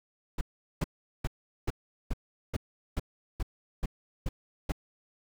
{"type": "noise bursts", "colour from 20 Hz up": "brown", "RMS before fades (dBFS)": -29, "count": 11, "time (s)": [0.38, 4.721], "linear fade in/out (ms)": 5, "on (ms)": 31, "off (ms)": 400, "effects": []}